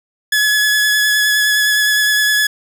sawtooth tone with vibrato, 1700 Hz, G#6, 40 cents sharp, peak -8 dBFS, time 0.32-2.47 s, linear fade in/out 5 ms, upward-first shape sine, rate 9.7 Hz, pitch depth 16 cents each way, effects none

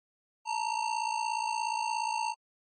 square ring-modulated tone, 907 Hz, A#5, 48 cents flat, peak -27 dBFS, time 0.45-2.35 s, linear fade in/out 50 ms, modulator 28.5 Hz, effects MP3 32 kbps

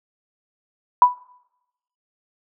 sine tone with exponential decay, 987.8 Hz, B5, in tune, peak -4 dBFS, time 1.02-1.18 s, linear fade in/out 1 ms, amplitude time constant 34 ms, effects noise-tail reverb RT60 0.9 s tail -24 dB re dry

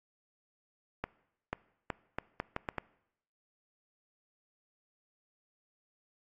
accelerating click train, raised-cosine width 0.5 ms, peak -18 dBFS, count 8, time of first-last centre 1.04-2.783 s, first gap 490 ms, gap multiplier 0.76, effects noise-tail reverb RT60 0.8 s tail -22 dB re dry + AAC 32 kbps

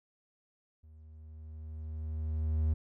triangle tone with level ramp, 78.1 Hz, D#2, 7 cents sharp, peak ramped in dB -51 to -23 dBFS, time 0.83-2.74 s, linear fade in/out 10 ms, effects none

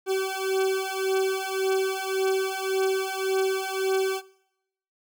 40% pulse beating tone pair, 381.6 / 383.4 Hz, G4 / G4, -47 / -38 cents, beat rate 1.8 Hz, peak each -26 dBFS, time 0.06-4.22 s, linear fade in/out 50 ms, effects noise-tail reverb RT60 0.8 s tail -21 dB re dry

